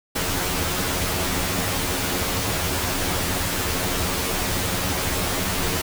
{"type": "noise with comb filter", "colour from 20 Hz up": "pink", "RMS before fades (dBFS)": -24, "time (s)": [0.15, 5.82], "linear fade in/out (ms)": 10, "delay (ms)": 11, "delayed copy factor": 0.9, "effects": []}